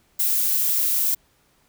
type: noise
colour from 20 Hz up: violet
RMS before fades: -21 dBFS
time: 0.19-1.15 s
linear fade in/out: 10 ms
effects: pink hiss -62 dBFS RMS until 1.68 s